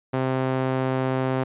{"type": "tone with band-pass filter", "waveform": "sawtooth", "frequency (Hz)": 130.81, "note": "C3", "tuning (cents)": 0, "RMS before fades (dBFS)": -24, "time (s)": [0.13, 1.44], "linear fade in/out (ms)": 10, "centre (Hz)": 560, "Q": 0.55, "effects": ["resampled to 8000 Hz"]}